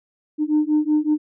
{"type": "beating tone pair", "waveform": "sine", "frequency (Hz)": [300.7, 306], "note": ["D4", "D#4"], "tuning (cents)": [41, -29], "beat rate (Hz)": 5.3, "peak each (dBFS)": -18, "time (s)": [0.38, 1.18], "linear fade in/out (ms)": 50, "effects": ["tanh soft clip ceiling -11 dBFS"]}